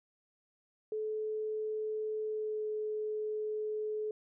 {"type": "tone with pitch glide", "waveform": "sine", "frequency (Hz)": [431.7, 428], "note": ["A4", "A4"], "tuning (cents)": [-33, -48], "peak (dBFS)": -33, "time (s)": [0.92, 4.11], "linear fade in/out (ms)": 2, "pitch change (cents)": -15, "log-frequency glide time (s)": [2.24, 2.67], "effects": []}